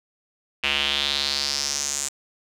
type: tone with band-pass filter sweep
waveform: square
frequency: 70.5 Hz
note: C#2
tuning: 30 cents sharp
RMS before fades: -25 dBFS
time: 0.63-2.09 s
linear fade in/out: 10 ms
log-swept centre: 2700 to 7500 Hz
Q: 4.3
effects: none